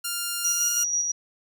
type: tone with pitch glide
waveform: 5% pulse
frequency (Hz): 1400 to 1412.2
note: F6 to F6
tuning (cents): +4 to +19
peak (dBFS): -16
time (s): 0.04-0.84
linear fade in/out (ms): 10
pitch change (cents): +15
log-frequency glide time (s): 0.57-0.65
type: tone with tremolo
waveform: sine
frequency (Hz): 5770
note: F#8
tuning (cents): -44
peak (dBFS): -21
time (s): 0.44-1.12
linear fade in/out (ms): 10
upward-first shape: square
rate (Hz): 6.1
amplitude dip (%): 35
effects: none